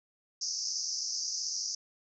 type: band-pass noise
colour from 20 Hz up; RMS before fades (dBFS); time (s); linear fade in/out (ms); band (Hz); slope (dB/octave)
pink; -35; 0.41-1.75; 5; 4900 to 6300; 96
effects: none